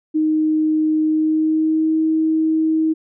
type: tone with pitch glide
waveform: sine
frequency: 311.1 to 317.3 Hz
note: D#4 to D#4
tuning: 0 to +34 cents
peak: -14 dBFS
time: 0.14-2.94 s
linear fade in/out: 20 ms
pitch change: +34 cents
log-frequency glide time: 1.04-1.98 s
effects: none